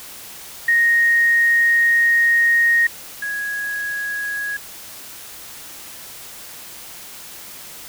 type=tone pair in turn; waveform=sine; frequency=1864.7 / 1661.3 Hz; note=A#6 / G#6; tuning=0 / 0 cents; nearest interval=major second; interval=200 cents; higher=first; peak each=-12 / -22 dBFS; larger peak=first; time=0.68-2.87 / 3.22-4.57 s; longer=first; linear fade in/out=5 ms; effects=white hiss -37 dBFS RMS until 7.88 s